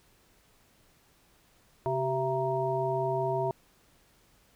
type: harmonic tone with a mistuned harmonic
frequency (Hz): 133.5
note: C3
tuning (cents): +35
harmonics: 1 / 3 / 5 / 7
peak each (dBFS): -34 / -31 / -31 / -33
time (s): 1.86-3.51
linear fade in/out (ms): 0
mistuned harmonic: 3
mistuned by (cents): -64
effects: pink hiss -64 dBFS RMS until 4.55 s